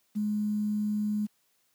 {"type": "tone with quantisation", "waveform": "sine", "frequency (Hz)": 210, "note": "G#3", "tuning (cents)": 19, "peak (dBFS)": -26, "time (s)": [0.15, 1.27], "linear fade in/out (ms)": 20, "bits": 9, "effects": ["white hiss -71 dBFS RMS until 1.74 s", "high-pass 100 Hz 12 dB/octave"]}